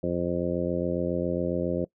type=harmonic tone; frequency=87.31 Hz; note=F2; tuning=in tune; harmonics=1 / 2 / 3 / 4 / 5 / 6 / 7; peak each=-37 / -31 / -33 / -31 / -35 / -31 / -35 dBFS; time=0.03-1.85 s; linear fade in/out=5 ms; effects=noise-tail reverb RT60 0.1 s tail -21 dB re dry